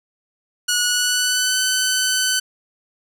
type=tone with pitch glide; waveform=10% pulse; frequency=1458 to 1512.9 Hz; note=F#6 to F#6; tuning=-26 to +38 cents; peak=-8 dBFS; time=0.68-2.4 s; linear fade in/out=10 ms; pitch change=+64 cents; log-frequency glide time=0.81-1.59 s; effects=none